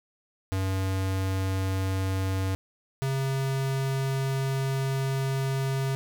square tone pair in turn, 95.3 / 134.77 Hz, G2 / C#3, -48 / -48 cents, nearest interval tritone, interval 600 cents, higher second, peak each -26 dBFS, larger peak neither, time 0.52-2.55 / 3.02-5.95 s, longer second, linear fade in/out 0 ms, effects none

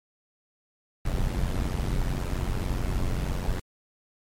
brown noise with amplitude modulation, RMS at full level -23 dBFS, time 1.05-3.6 s, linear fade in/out 5 ms, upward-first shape sine, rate 91.3 Hz, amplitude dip 80%, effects MP3 64 kbps

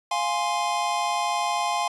square chord, F minor, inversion none, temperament equal, 698.5 / 830.6 / 1046.5 Hz, F5 / Ab5 / C6, 0 / 0 / 0 cents, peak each -29 / -28 / -28 dBFS, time 0.11-1.88 s, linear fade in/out 5 ms, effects resampled to 24000 Hz

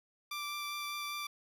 15% pulse tone with vibrato, 1174.7 Hz, D6, in tune, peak -31 dBFS, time 0.31-1.27 s, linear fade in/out 5 ms, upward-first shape triangle, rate 5 Hz, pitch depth 11 cents each way, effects none

